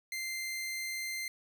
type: tone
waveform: sawtooth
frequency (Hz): 2086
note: C7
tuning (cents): -6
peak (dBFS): -32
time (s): 0.12-1.28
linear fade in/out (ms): 2
effects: none